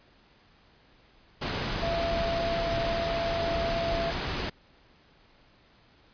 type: tone in noise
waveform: sine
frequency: 674 Hz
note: E5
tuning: 38 cents sharp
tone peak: -28 dBFS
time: 1.82-4.11 s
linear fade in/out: 10 ms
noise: pink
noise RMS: -31 dBFS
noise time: 1.41-4.5 s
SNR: 0 dB
effects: pink hiss -60 dBFS RMS until 6.13 s + resampled to 11025 Hz